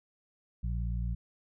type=harmonic tone; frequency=58.27 Hz; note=A#1; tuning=in tune; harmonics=1 / 2 / 3; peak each=-31 / -37 / -41 dBFS; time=0.63-1.15 s; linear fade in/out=10 ms; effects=none